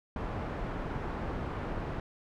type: low-pass noise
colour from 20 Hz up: pink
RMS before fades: -36 dBFS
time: 0.16-2 s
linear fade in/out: 2 ms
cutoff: 1300 Hz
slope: 12 dB/octave
effects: none